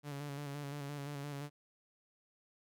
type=tone with vibrato; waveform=sawtooth; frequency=143.1 Hz; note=D3; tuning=45 cents flat; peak=-37 dBFS; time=0.03-1.5 s; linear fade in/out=50 ms; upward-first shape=square; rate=5.8 Hz; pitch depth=34 cents each way; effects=none